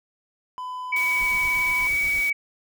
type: tone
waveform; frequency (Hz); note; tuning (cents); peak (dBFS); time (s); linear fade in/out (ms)
triangle; 1005; B5; +30; -28; 0.58-1.87; 0
type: tone with vibrato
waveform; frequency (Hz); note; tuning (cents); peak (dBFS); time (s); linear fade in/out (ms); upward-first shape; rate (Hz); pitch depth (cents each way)
sine; 2269; C#7; +40; -20; 0.92-2.33; 10; triangle; 19; 19
type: noise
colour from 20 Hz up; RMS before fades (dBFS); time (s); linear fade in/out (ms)
white; -37; 0.96-2.3; 2
type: noise with tremolo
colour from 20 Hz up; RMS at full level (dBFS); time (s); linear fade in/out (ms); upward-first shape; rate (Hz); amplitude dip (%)
brown; -38; 1.19-2.22; 20; sine; 8.4; 80
effects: none